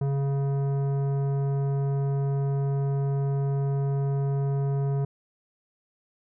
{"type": "tone with tanh clipping", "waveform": "sine", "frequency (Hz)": 138.8, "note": "C#3", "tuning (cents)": 3, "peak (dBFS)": -25, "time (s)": [0.01, 5.05], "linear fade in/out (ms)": 5, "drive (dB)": 13, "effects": []}